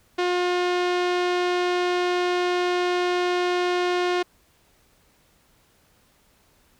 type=tone with low-pass filter; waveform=sawtooth; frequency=357.2 Hz; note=F4; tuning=39 cents sharp; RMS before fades=-23 dBFS; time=0.18-4.23 s; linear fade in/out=10 ms; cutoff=4000 Hz; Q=0.98; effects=pink hiss -61 dBFS RMS until 6.79 s